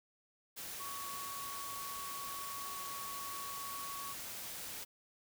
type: tone in noise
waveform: sine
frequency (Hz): 1119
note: C#6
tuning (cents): +16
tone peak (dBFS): -44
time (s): 0.79-4.14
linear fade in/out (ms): 20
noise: white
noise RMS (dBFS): -45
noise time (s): 0.56-4.85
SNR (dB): -2
effects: none